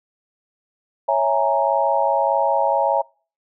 sine chord, A# half-diminished seventh, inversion first, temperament equal, 554.4 / 659.3 / 830.6 / 932.3 Hz, C#5 / E5 / G#5 / A#5, 0 / 0 / 0 / 0 cents, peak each -21 dBFS, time 1.08-3.02 s, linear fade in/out 10 ms, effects noise-tail reverb RT60 0.4 s tail -26 dB re dry

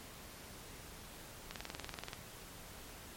click train, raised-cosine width 0.2 ms, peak -24 dBFS, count 14, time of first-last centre 1.51-2.132 s, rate 20.9 Hz, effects pink hiss -52 dBFS RMS until 3.16 s + MP3 64 kbps

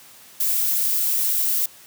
violet noise, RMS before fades -21 dBFS, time 0.4-1.66 s, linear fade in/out 5 ms, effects white hiss -47 dBFS RMS until 1.86 s + high-pass 80 Hz 12 dB/octave

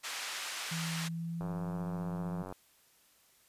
pink band-pass noise, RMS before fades -40 dBFS, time 0.03-1.09 s, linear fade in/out 20 ms, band 1300 to 8400 Hz, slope 12 dB/octave
sine tone with pitch glide, 164.81 to 171.21 Hz, E3 to F3, 0 to -34 cents, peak -35 dBFS, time 0.71-2.43 s, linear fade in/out 10 ms, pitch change +66 cents, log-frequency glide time 1.01-1.76 s
click train, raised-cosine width 1 ms, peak -29 dBFS, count 105, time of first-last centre 1.41-2.525 s, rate 93.3 Hz
effects white hiss -66 dBFS RMS until 3.48 s + resampled to 32000 Hz

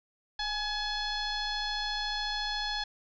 sine tone with frequency modulation, 2550 Hz, D#7, 42 cents sharp, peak -30 dBFS, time 0.39-2.84 s, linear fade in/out 5 ms, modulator 859 Hz, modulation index 2.6, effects none

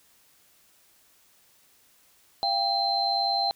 sine tone cluster, 689 / 789 / 4111 Hz, F5 / G5 / C8, -24 / +11 / -31 cents, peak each -31 / -26 / -26 dBFS, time 2.43-3.51 s, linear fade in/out 0 ms, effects white hiss -61 dBFS RMS until 3.55 s

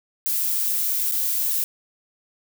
violet noise with dropouts, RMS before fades -23 dBFS, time 0.26-1.64 s, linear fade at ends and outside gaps 0 ms, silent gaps 1.113-1.121 s, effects none

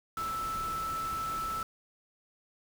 sine tone in noise, 1318.5 Hz, E6, in tune, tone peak -32 dBFS, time 0.17-1.63 s, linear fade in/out 2 ms, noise pink, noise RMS -43 dBFS, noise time 0.17-1.63 s, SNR +8 dB, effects none

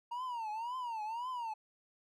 triangle tone with vibrato, 932.3 Hz, A#5, in tune, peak -35 dBFS, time 0.11-1.54 s, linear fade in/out 10 ms, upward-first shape triangle, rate 1.9 Hz, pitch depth 190 cents each way, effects none

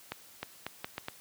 accelerating click train, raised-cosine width 0.3 ms, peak -19 dBFS, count 6, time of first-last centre 0.12-1.084 s, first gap 310 ms, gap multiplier 0.76, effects white hiss -55 dBFS RMS until 1.2 s + high-pass 80 Hz 12 dB/octave

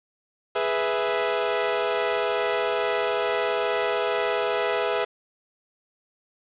sawtooth chord, E major, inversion first, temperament equal, 415.3 / 493.9 / 659.3 Hz, G#4 / B4 / E5, 0 / 0 / 0 cents, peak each -23 dBFS, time 0.55-5.05 s, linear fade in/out 10 ms, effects resampled to 8000 Hz + 7-bit

